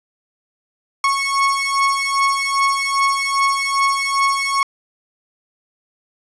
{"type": "beating tone pair", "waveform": "30% pulse", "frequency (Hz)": [1100, 1102.5], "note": ["C#6", "C#6"], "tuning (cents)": [-14, -10], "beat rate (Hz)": 2.5, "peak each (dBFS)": [-16, -16], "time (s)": [1.04, 4.63], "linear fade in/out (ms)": 2, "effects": ["resampled to 22050 Hz", "7-bit"]}